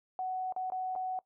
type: tone with dropouts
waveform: sine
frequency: 745 Hz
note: F#5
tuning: 12 cents sharp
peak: -32 dBFS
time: 0.19-1.19 s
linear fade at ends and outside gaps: 1 ms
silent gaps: 0.524-0.563 / 0.701-0.72 / 0.953-0.96 s
effects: noise-tail reverb RT60 0.1 s tail -20 dB re dry